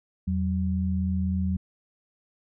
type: tone pair together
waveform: sine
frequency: 84 / 187.81 Hz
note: E2 / F#3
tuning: +33 / +26 cents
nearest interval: octave + major second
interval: 1393 cents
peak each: -26 dBFS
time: 0.27-1.57 s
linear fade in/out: 10 ms
effects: none